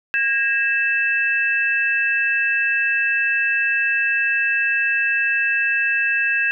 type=tone cluster; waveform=sine; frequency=1633 / 1873 / 2638 Hz; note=G#6 / A#6 / E7; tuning=-30 / +8 / +1 cents; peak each=-19 / -28 / -20 dBFS; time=0.14-6.51 s; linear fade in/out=0 ms; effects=none